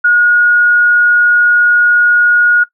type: tone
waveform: sine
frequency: 1443 Hz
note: F#6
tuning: 44 cents flat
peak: -5 dBFS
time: 0.04-2.64 s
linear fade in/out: 10 ms
effects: noise-tail reverb RT60 0.1 s tail -19 dB re dry